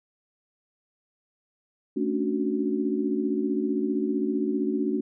sine chord, D major seventh, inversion second, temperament equal with one note detuned, 220 / 277.2 / 292.6 / 370 Hz, A3 / C#4 / D4 / F#4, 0 / 0 / -6 / 0 cents, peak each -29 dBFS, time 1.96-5.01 s, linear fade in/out 10 ms, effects none

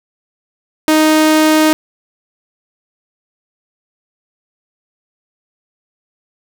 sawtooth tone, 311.1 Hz, D#4, in tune, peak -4 dBFS, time 0.88-1.73 s, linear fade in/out 0 ms, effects none

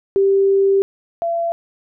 sine tone pair in turn, 392 / 676.9 Hz, G4 / E5, 0 / +46 cents, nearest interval major sixth, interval 946 cents, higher second, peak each -11 / -17 dBFS, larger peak first, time 0.16-0.82 / 1.22-1.52 s, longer first, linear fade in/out 0 ms, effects none

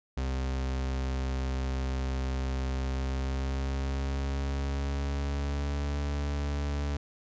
40% pulse tone with pitch glide, 65.8 to 71.76 Hz, C2 to D2, +10 to -40 cents, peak -28 dBFS, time 0.17-6.97 s, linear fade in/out 5 ms, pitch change +150 cents, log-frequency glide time 2.81-5.95 s, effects resampled to 16000 Hz

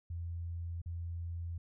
sine tone with dropouts, 85 Hz, F2, 46 cents flat, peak -37 dBFS, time 0.1-1.58 s, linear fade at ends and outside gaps 5 ms, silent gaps 0.817-0.859 s, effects none

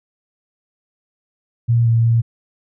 sine tone with pitch steps, 117.5 / 115.1 / 115.8 Hz, A#2 / A#2 / A#2, +14 / -22 / -11 cents, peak -11 dBFS, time 1.68-2.22 s, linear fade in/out 20 ms, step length 180 ms, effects none

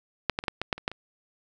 clicks, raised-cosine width 0.3 ms, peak -6 / -11 / -20 / -9 / -12 / -8 / -25 / -10 / -23 dBFS, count 9, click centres 0.297 / 0.389 / 0.439 / 0.482 / 0.616 / 0.728 / 0.78 / 0.879 / 0.916 s, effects none

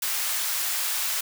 white high-pass noise, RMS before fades -27 dBFS, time 0.02-1.21 s, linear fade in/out 5 ms, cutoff 930 Hz, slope 12 dB/octave, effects none

